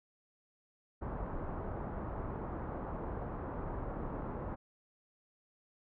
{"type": "low-pass noise", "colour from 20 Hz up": "pink", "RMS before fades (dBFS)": -40, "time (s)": [1.01, 4.56], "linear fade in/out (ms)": 20, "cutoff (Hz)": 1200, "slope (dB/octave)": 24, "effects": []}